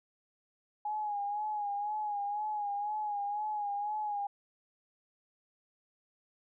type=tone with vibrato; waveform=sine; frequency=830.6 Hz; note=G#5; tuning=in tune; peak=-32 dBFS; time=0.85-4.27 s; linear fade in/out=5 ms; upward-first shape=sine; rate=2 Hz; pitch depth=49 cents each way; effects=none